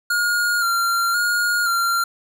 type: tone with vibrato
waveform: square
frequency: 1404 Hz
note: F6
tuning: 9 cents sharp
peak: -18 dBFS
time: 0.1-2.04 s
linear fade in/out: 5 ms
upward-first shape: square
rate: 0.96 Hz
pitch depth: 30 cents each way
effects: none